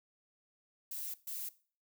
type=noise bursts at uneven times; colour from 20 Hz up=violet; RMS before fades=-41 dBFS; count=2; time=0.91-1.14 / 1.27-1.49 s; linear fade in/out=5 ms; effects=noise-tail reverb RT60 0.4 s tail -18 dB re dry